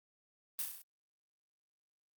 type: noise with echo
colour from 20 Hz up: blue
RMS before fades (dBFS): -36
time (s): 0.59-0.62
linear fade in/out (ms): 0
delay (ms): 33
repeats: 6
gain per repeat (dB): -3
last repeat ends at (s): 0.818
effects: Opus 32 kbps